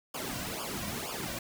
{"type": "noise with flanger", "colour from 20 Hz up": "pink", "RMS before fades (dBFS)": -37, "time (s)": [0.14, 1.39], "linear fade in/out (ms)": 5, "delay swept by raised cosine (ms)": [0.5, 2.4], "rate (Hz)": 2.1, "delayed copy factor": -1, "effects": []}